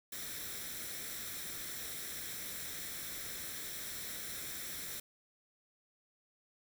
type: noise with comb filter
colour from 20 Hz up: white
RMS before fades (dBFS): -43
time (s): 0.12-5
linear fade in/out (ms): 5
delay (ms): 0.53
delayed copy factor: +0.6
effects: none